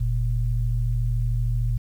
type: tone pair together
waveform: sine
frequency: 43.98 / 117.5 Hz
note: F1 / A#2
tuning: +13 / +14 cents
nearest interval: octave + perfect fourth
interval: 1701 cents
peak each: -23 dBFS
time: 0-1.78 s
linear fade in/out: 10 ms
effects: 9-bit